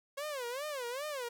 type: tone with vibrato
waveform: sawtooth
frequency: 537 Hz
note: C5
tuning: 45 cents sharp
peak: -33 dBFS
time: 0.17-1.29 s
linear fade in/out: 10 ms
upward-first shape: sine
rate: 2.5 Hz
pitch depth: 220 cents each way
effects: none